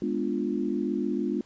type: chord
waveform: sine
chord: G# diminished seventh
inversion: none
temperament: equal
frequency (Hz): 207.7 / 246.9 / 293.7 / 349.2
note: G#3 / B3 / D4 / F4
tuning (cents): 0 / 0 / 0 / 0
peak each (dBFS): -31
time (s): 0.02-1.41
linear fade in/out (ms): 2
effects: pink hiss -59 dBFS RMS until 1.45 s + resampled to 16000 Hz

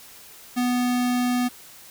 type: tone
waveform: square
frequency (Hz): 246.9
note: B3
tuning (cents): 0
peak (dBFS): -21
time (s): 0.56-1.49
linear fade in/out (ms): 20
effects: white hiss -46 dBFS RMS until 1.9 s

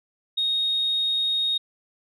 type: tone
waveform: sine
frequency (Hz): 3729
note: A#7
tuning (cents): 0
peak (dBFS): -20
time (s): 0.37-1.58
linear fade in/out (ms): 10
effects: tanh soft clip ceiling -16 dBFS

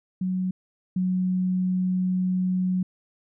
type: tone pair in turn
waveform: sine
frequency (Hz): 185 / 184.03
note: F#3 / F#3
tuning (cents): 0 / -9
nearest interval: unison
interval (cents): 9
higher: first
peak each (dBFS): -23 / -21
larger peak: second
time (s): 0.21-0.51 / 0.96-2.83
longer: second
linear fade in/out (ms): 5
effects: none

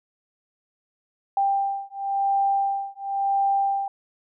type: beating tone pair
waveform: sine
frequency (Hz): 790 / 790.95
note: G5 / G5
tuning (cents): +13 / +15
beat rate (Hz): 0.95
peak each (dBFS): -24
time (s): 1.37-3.88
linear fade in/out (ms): 2
effects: none

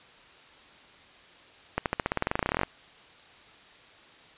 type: accelerating click train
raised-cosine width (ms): 0.5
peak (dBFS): -10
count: 21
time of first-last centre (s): 1.78-2.633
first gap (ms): 78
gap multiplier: 0.93
effects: white hiss -53 dBFS RMS until 4.37 s + resampled to 8000 Hz

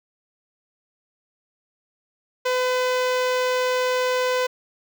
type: tone with notch filter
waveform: sawtooth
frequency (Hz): 505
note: B4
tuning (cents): +39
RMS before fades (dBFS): -22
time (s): 2.45-4.47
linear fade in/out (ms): 10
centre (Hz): 11000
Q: 0.64
effects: none

